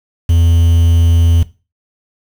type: tone with quantisation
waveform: triangle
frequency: 84 Hz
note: E2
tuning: 33 cents sharp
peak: -5 dBFS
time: 0.29-1.43 s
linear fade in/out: 5 ms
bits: 5
effects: noise-tail reverb RT60 0.3 s tail -17 dB re dry